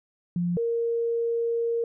sine tone pair in turn, 174.61 / 465.1 Hz, F3 / A#4, 0 / -4 cents, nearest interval octave + perfect fourth, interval 1696 cents, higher second, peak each -23 dBFS, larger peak neither, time 0.36-0.57 / 0.57-1.84 s, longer second, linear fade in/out 2 ms, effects none

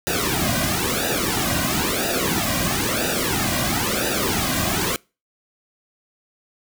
pink noise with flanger, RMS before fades -22 dBFS, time 0.07-4.96 s, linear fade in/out 0 ms, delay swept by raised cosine 0.92 to 2.32 ms, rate 1 Hz, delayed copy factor -0.95, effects noise-tail reverb RT60 0.3 s tail -25 dB re dry

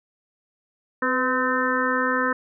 harmonic tone with a mistuned harmonic, 257 Hz, C4, 31 cents flat, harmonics 1 / 2 / 4 / 5 / 6 / 7, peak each -27 / -27 / -27 / -27 / -27 / -27 dBFS, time 1.02-2.33 s, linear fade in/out 5 ms, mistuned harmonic 2, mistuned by -36 cents, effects none

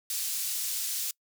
pink high-pass noise, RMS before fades -32 dBFS, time 0.1-1.11 s, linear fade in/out 2 ms, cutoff 5500 Hz, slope 12 dB/octave, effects noise-tail reverb RT60 0.1 s tail -25 dB re dry

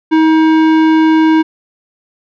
sine tone with tanh clipping, 317.6 Hz, D#4, 36 cents sharp, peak -8 dBFS, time 0.11-1.43 s, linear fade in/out 20 ms, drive 16 dB, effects none

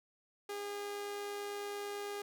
sawtooth tone with amplitude modulation, 407.2 Hz, G#4, 34 cents flat, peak -34 dBFS, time 0.49-2.22 s, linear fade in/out 5 ms, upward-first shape sine, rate 109 Hz, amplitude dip 30%, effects none

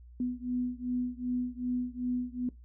sine beating tone pair, 246.9 / 249.5 Hz, B3 / B3, 0 / +18 cents, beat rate 2.6 Hz, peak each -33 / -34 dBFS, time 0.2-2.49 s, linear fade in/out 2 ms, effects noise-tail reverb RT60 0.2 s tail -20 dB re dry + added 60 Hz sine -49 dBFS peak until 2.64 s

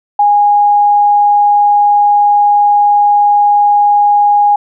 sine tone, 823 Hz, G#5, 16 cents flat, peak -5 dBFS, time 0.19-4.56 s, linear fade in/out 5 ms, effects none

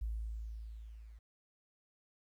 sine tone with level ramp, 55 Hz, A1, in tune, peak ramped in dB -34 to -51 dBFS, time 0.01-1.19 s, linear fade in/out 10 ms, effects 12-bit

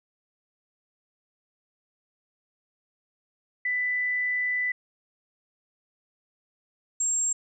sine tone pair in turn, 1990 / 7513 Hz, B6 / A#8, +13 / +13 cents, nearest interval octave + major seventh, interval 2300 cents, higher second, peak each -24 / -23 dBFS, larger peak second, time 3.65-4.72 / 7-7.33 s, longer first, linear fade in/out 5 ms, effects none

